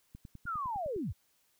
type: click train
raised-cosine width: 5 ms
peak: -35 dBFS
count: 9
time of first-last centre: 0.15-0.963 s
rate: 9.84 Hz
type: linear sweep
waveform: sine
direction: down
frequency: 1447 to 48 Hz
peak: -33 dBFS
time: 0.46-1.13 s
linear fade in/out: 20 ms
effects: white hiss -72 dBFS RMS until 1.59 s